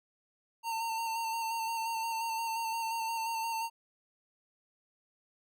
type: tone with vibrato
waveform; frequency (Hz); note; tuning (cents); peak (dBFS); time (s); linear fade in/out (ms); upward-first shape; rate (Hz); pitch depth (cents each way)
square; 908; A#5; -46; -33; 0.63-3.7; 50; square; 5.7; 21
effects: none